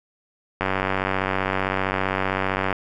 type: click train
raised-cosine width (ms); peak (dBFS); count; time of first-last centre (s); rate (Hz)
0.5; -7; 203; 0.61-2.727; 95.4
effects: none